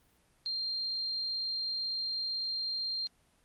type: tone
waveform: sine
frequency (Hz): 4186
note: C8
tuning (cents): 0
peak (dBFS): -32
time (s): 0.46-3.07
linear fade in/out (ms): 0
effects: pink hiss -68 dBFS RMS until 3.44 s + Opus 32 kbps